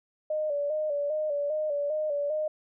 sine tone with vibrato, 595 Hz, D5, 22 cents sharp, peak -26 dBFS, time 0.3-2.48 s, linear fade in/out 5 ms, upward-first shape square, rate 2.5 Hz, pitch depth 57 cents each way, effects none

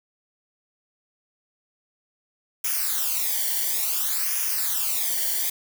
blue noise with flanger, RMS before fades -25 dBFS, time 2.64-5.5 s, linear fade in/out 5 ms, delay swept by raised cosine 0.24 to 0.79 ms, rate 0.57 Hz, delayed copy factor -0.8, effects none

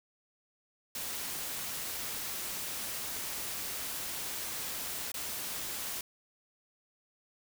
white noise with dropouts, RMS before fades -38 dBFS, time 0.95-6.01 s, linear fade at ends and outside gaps 2 ms, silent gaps 5.118-5.141 s, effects none

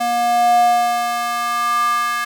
square tone with high-pass filter sweep, 238 Hz, A#3, 36 cents sharp, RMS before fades -17 dBFS, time 0-2.25 s, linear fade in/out 10 ms, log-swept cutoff 560 to 1400 Hz, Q 5.8, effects 8-bit

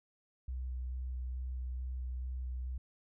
sine tone with vibrato, 63.1 Hz, B1, 38 cents sharp, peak -36 dBFS, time 0.48-2.78 s, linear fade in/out 5 ms, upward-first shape square, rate 2.3 Hz, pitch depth 11 cents each way, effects none

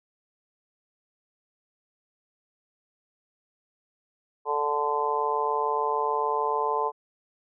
harmonic tone, 146.83 Hz, D3, in tune, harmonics 3 / 4 / 5 / 6 / 7, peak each -29 / -35 / -34 / -28 / -28 dBFS, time 4.45-6.92 s, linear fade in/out 50 ms, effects none

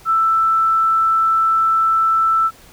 sine tone, 1325 Hz, E6, 9 cents sharp, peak -12 dBFS, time 0.05-2.51 s, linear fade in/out 50 ms, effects pink hiss -45 dBFS RMS until 2.72 s

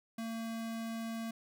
square tone, 226.8 Hz, A#3, 47 cents flat, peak -38 dBFS, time 0.18-1.31 s, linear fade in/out 5 ms, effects none

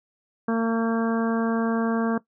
harmonic tone, 227.6 Hz, A#3, 41 cents flat, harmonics 1 / 2 / 3 / 4 / 5 / 6 / 7, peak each -22 / -27 / -33 / -35 / -33 / -37 / -36 dBFS, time 0.48-2.18 s, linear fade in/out 5 ms, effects noise-tail reverb RT60 0.1 s tail -18 dB re dry

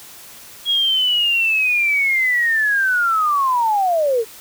sine linear sweep, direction down, 3322 to 428.4 Hz, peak -14 dBFS, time 0.65-4.25 s, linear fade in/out 50 ms, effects white hiss -40 dBFS RMS until 4.4 s

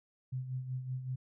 sine tone with tremolo, 128.7 Hz, C3, 28 cents flat, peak -33 dBFS, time 0.32-1.16 s, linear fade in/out 10 ms, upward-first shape sine, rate 5.3 Hz, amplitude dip 60%, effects none

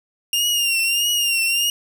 sawtooth tone with vibrato, 2800 Hz, F7, 4 cents sharp, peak -14 dBFS, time 0.33-1.7 s, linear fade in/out 2 ms, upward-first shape triangle, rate 1.6 Hz, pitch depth 73 cents each way, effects none

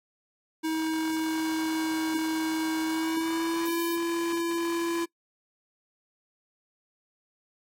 square tone with pitch glide, 318.6 to 337.5 Hz, D#4 to E4, +41 to +41 cents, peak -27 dBFS, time 0.63-5.06 s, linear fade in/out 20 ms, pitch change +100 cents, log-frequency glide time 2.86-3.8 s
violet noise, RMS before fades -37 dBFS, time 3.65-3.96 s, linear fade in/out 5 ms
effects noise-tail reverb RT60 0.1 s tail -24 dB re dry + AAC 48 kbps

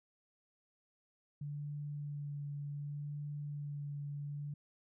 sine tone with vibrato, 145.2 Hz, D3, 19 cents flat, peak -39 dBFS, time 1.41-4.54 s, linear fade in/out 5 ms, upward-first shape sine, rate 0.67 Hz, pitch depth 15 cents each way, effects none

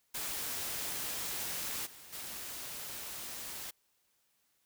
white noise with level steps, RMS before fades -38 / -53 / -43 dBFS, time 0.14-3.71 s, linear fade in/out 10 ms, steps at 1.85 / 2.12 s, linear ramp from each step 20 ms, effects white hiss -75 dBFS RMS until 4.65 s

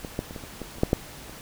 clicks, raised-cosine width 2 ms, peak -20 / -13 / -24 / -22 / -28 / -20 / -27 / -6 / -6 / -28 dBFS, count 10, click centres 0.048 / 0.191 / 0.309 / 0.362 / 0.438 / 0.617 / 0.784 / 0.834 / 0.931 / 1.296 s, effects pink hiss -43 dBFS RMS until 1.41 s

